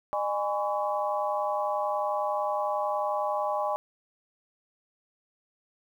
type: tone cluster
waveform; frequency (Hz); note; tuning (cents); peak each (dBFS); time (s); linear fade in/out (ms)
sine; 607 / 824 / 1015 / 1126; D#5 / G#5 / B5 / C#6; -43 / -14 / +47 / +27; -30 / -30 / -34 / -34; 0.13-3.76; 0
effects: 10-bit